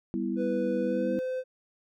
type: chord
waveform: sine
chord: E minor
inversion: first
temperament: just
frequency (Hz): 197.78 / 247.2 / 329.6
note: G3 / B3 / E4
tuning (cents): +16 / +2 / 0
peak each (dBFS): -32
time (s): 0.14-1.19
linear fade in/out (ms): 0
type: tone with pitch glide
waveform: triangle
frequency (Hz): 495.3 to 513.7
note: B4 to C5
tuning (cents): +5 to -32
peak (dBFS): -27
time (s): 0.36-1.44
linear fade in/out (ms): 50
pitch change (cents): +63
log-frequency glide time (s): 0.84-1.14
effects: none